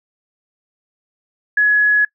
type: tone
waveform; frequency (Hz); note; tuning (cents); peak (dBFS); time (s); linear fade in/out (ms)
sine; 1687; G#6; +27; -10; 1.57-2.05; 5
effects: noise-tail reverb RT60 0.1 s tail -24 dB re dry